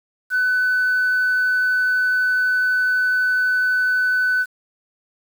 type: tone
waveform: sine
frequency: 1502 Hz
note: F#6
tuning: 26 cents sharp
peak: -14 dBFS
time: 0.3-4.46 s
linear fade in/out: 50 ms
effects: tanh soft clip ceiling -13 dBFS + 7-bit